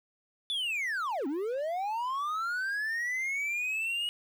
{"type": "linear two-way sweep", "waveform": "triangle", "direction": "down then up", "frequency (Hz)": [3520, 259, 2906], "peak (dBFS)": -28, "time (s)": [0.5, 4.09], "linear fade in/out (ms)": 0, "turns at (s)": 1.27, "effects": ["10-bit"]}